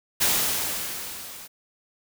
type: noise with level ramp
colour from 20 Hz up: white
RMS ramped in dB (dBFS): -20 to -42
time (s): 0.2-1.48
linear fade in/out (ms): 20
effects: none